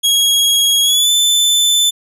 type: tone with pitch glide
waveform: sawtooth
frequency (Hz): 3306 to 3523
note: G#7 to A7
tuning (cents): -9 to +1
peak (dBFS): -7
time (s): 0.03-1.91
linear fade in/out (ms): 20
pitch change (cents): +110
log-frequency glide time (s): 0.83-1.11
effects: resampled to 32000 Hz